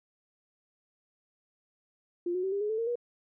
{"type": "tone with pitch steps", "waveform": "sine", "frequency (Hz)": [349.2, 365.5, 382.6, 400.4, 419.1, 438.7, 459.2, 480.6], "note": ["F4", "F#4", "G4", "G4", "G#4", "A4", "A#4", "B4"], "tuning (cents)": [0, -21, -42, 37, 16, -5, -26, -47], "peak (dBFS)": -28, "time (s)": [2.26, 2.956], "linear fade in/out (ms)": 5, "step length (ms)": 87, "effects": []}